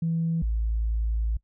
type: tone pair in turn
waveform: sine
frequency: 164.81 / 55.3 Hz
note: E3 / A1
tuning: 0 / +9 cents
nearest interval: octave + perfect fifth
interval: 1891 cents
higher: first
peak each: -22 dBFS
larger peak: neither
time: 0.02-0.42 / 0.42-1.37 s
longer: second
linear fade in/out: 5 ms
effects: noise-tail reverb RT60 0.1 s tail -23 dB re dry + tanh soft clip ceiling -18 dBFS